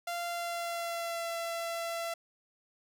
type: tone with pitch glide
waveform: sawtooth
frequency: 691 to 673.3 Hz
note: F5 to E5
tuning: -19 to +36 cents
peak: -30 dBFS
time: 0.07-2.14 s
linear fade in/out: 5 ms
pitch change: -45 cents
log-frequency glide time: 0.27-1.3 s
effects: none